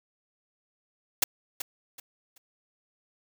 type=noise with echo; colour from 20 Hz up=white; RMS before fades=-22 dBFS; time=1.22-1.24 s; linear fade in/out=5 ms; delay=380 ms; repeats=3; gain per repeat=-11 dB; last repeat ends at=2.38 s; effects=none